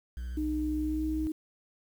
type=tone with vibrato; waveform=triangle; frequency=61.2 Hz; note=B1; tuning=15 cents flat; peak=-32 dBFS; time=0.17-1.27 s; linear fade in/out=0 ms; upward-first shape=sine; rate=15 Hz; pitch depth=36 cents each way
type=tone with pitch glide; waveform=sine; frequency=306.6 to 312.7 Hz; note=D#4 to D#4; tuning=-25 to +9 cents; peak=-29 dBFS; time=0.37-1.32 s; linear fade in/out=5 ms; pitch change=+34 cents; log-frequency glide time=0.8-1.06 s
effects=9-bit